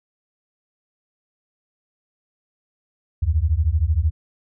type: beating tone pair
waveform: sine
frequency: 72.5 / 85.5 Hz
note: D2 / F2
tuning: -22 / -36 cents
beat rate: 13 Hz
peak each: -19 dBFS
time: 3.22-4.11 s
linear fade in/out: 10 ms
effects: none